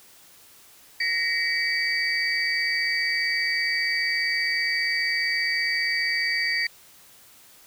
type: tone cluster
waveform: sine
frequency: 1871 / 2026 / 2283 / 4620 Hz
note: A#6 / B6 / D7 / D8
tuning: +6 / +44 / -50 / -29 cents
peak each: -25 / -30 / -27 / -27 dBFS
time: 1-6.67 s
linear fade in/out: 5 ms
effects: tanh soft clip ceiling -15 dBFS + white hiss -52 dBFS RMS until 7.66 s